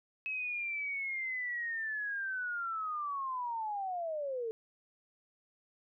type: linear sweep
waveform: sine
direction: down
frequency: 2574 to 435.7 Hz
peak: -34 dBFS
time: 0.26-4.51 s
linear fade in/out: 0 ms
effects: none